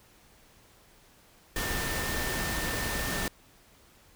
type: tone in noise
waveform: sine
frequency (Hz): 1799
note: A6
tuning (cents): +38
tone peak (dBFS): -36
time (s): 1.56-3.28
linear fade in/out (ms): 2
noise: pink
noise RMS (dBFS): -32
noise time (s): 1.56-3.28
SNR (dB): -7
effects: pink hiss -59 dBFS RMS until 4.15 s